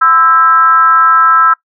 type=tone with frequency modulation; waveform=sine; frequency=1318.5 Hz; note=E6; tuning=in tune; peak=-4 dBFS; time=0.01-1.54 s; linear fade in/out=10 ms; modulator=294 Hz; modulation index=0.57; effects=noise-tail reverb RT60 0.1 s tail -21 dB re dry